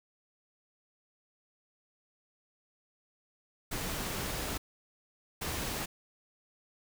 pink noise bursts at uneven times, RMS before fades -36 dBFS, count 2, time 3.71-4.58 / 5.41-5.86 s, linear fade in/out 10 ms, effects none

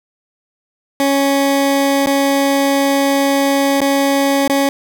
20% pulse tone with dropouts, 277.2 Hz, C#4, in tune, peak -7 dBFS, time 1-4.69 s, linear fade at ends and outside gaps 1 ms, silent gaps 2.061-2.071 / 3.805-3.815 / 4.478-4.497 s, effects 7-bit

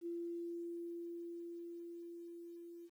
sine tone with level ramp, 341.7 Hz, F4, 38 cents flat, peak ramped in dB -39 to -50 dBFS, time 0.01-2.9 s, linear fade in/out 50 ms, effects 12-bit

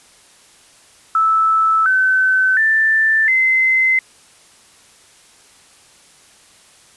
sine tone with pitch steps, 1312 / 1524.6 / 1771.7 / 2059 Hz, E6 / G6 / A6 / C7, -9 / -49 / +11 / -28 cents, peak -11 dBFS, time 1.15-3.99 s, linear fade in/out 2 ms, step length 710 ms, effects white hiss -48 dBFS RMS until 6.96 s + resampled to 24000 Hz

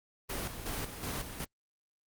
pink noise with tremolo, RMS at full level -36 dBFS, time 0.29-1.45 s, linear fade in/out 10 ms, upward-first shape square, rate 2.7 Hz, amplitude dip 55%, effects Opus 24 kbps

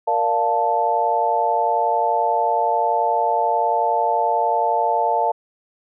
sine chord, Bb major seventh, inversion none, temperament equal, 466.2 / 587.3 / 698.5 / 880 Hz, Bb4 / D5 / F5 / A5, 0 / 0 / 0 / 0 cents, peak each -25 / -25 / -21 / -19 dBFS, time 0.07-5.32 s, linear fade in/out 10 ms, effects none

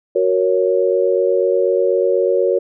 sine chord, F# major, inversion none, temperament equal, 370 / 466.2 / 554.4 Hz, F#4 / A#4 / C#5, 0 / 0 / 0 cents, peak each -17 dBFS, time 0.15-2.59 s, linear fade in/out 10 ms, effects none

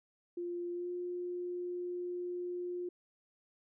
sine tone with pitch glide, 349.2 to 355.1 Hz, F4 to F4, 0 to +29 cents, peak -36 dBFS, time 0.37-2.89 s, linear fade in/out 5 ms, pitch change +29 cents, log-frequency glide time 0.72-0.9 s, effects none

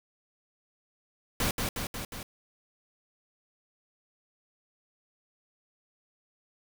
pink noise with echo, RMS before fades -28 dBFS, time 1.4-1.51 s, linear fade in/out 2 ms, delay 180 ms, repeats 4, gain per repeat -3 dB, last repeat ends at 2.23 s, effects none

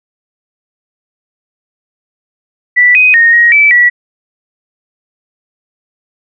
sine tone with pitch steps, 1967 / 2506 / 1853 / 1885 / 2311 / 1941 Hz, B6 / D#7 / A#6 / A#6 / D7 / B6, -7 / +12 / -11 / +19 / -28 / -31 cents, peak -3 dBFS, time 2.76-3.9 s, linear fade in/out 20 ms, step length 190 ms, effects none

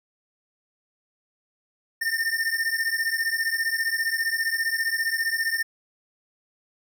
square beating tone pair, 1803 / 1818 Hz, A6 / A#6, +42 / -44 cents, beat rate 15 Hz, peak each -27 dBFS, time 2.01-5.63 s, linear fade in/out 10 ms, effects none

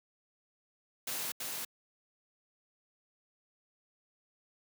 white noise with echo, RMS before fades -37 dBFS, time 1.07-1.32 s, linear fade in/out 5 ms, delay 330 ms, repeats 1, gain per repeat -2 dB, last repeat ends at 1.65 s, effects high-pass 150 Hz 12 dB/octave

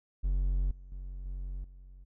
triangle tone with level steps, 45.83 Hz, F#1, 16 cents flat, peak -24 / -44 / -36 / -33 / -46 dBFS, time 0.23-2.05 s, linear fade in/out 20 ms, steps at 0.71 / 0.92 / 1.25 / 1.64 s, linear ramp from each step 2 ms, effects none

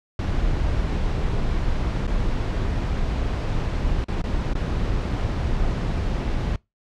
brown noise with dropouts, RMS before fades -23 dBFS, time 0.19-6.56 s, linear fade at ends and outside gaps 2 ms, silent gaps 2.069-2.076 / 4.043-4.083 / 4.218-4.239 / 4.535-4.552 s, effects noise-tail reverb RT60 0.2 s tail -23 dB re dry + low-pass 5000 Hz 12 dB/octave

